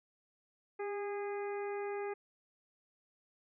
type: harmonic tone with a mistuned harmonic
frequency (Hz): 410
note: G#4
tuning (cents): -22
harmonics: 1 / 2 / 3 / 4 / 5 / 6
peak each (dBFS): -37 / -44 / -50 / -52 / -51 / -55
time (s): 0.79-2.14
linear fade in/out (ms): 10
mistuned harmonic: 1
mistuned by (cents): -29
effects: none